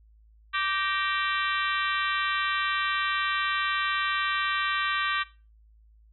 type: harmonic tone with a mistuned harmonic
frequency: 390 Hz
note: G4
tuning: 9 cents flat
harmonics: 3 / 4 / 5 / 6 / 7 / 8 / 9 / 10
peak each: -29 / -31 / -33 / -35 / -36 / -37 / -38 / -39 dBFS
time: 0.53-5.24 s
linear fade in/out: 20 ms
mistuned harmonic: 5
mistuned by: -67 cents
effects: noise-tail reverb RT60 0.3 s tail -18 dB re dry + added 54 Hz sine -54 dBFS peak until 6.12 s